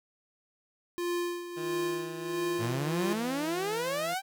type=tone with tremolo; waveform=square; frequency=349.2 Hz; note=F4; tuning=in tune; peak=-29 dBFS; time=0.98-3.13 s; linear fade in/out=0 ms; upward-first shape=sine; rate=1.5 Hz; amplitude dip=70%
type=tone with pitch glide; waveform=15% pulse; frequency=158.7 to 167.26 Hz; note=D#3 to E3; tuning=+35 to +26 cents; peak=-34 dBFS; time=1.56-4.15 s; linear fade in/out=20 ms; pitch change=+91 cents; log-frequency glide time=1.71-3.12 s
type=exponential sweep; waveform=sawtooth; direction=up; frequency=107.2 to 796 Hz; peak=-26 dBFS; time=2.58-4.22 s; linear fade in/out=50 ms
effects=none